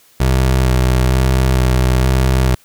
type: tone with vibrato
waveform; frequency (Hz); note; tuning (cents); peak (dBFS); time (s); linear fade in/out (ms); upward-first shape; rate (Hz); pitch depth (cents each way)
25% pulse; 64; C2; -38; -7; 0.2-2.55; 5; square; 1.1; 19
effects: white hiss -50 dBFS RMS until 2.64 s